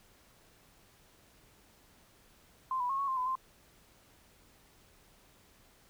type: tone with pitch steps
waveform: sine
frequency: 1042 / 984 / 1085 / 1109 / 1052 / 1009 / 1046 Hz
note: C6 / B5 / C#6 / C#6 / C6 / B5 / C6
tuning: -7 / -7 / -37 / 0 / +9 / +37 / -1 cents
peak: -30 dBFS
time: 2.71-3.354 s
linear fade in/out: 2 ms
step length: 92 ms
effects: pink hiss -63 dBFS RMS until 5.89 s